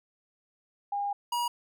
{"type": "tone pair in turn", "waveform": ["sine", "square"], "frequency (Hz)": [810, 958.5], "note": ["G#5", "A#5"], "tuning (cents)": [-43, 48], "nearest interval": "minor third", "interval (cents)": 291, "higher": "second", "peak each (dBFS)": -28, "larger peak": "neither", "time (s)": [[0.92, 1.13], [1.32, 1.48]], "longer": "first", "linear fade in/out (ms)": 5, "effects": []}